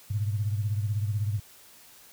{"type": "beating tone pair", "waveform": "sine", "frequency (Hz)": [102.5, 118.5], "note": ["G#2", "A#2"], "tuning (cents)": [-22, 29], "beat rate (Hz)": 16, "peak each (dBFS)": [-26, -33], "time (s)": [0.1, 1.4], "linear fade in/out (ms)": 10, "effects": ["white hiss -53 dBFS RMS until 2.12 s"]}